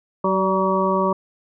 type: harmonic tone with a mistuned harmonic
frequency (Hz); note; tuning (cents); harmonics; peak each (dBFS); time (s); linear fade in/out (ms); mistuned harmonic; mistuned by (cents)
189.6; F#3; +43; 1 / 2 / 3 / 5 / 6; -23 / -23 / -23 / -23 / -23; 0.24-1.13; 5; 3; +26
effects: none